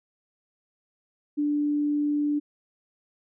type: tone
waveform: sine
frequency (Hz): 293.7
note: D4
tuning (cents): 0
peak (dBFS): -22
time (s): 1.37-2.4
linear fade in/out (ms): 20
effects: none